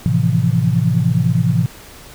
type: chord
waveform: sine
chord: F major seventh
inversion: first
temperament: equal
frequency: 110 / 130.81 / 164.81 / 174.61 Hz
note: A2 / C3 / E3 / F3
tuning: 0 / 0 / 0 / 0 cents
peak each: -18 / -17 / -17 / -20 dBFS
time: 0.06-1.66 s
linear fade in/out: 0 ms
effects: pink hiss -39 dBFS RMS until 2.14 s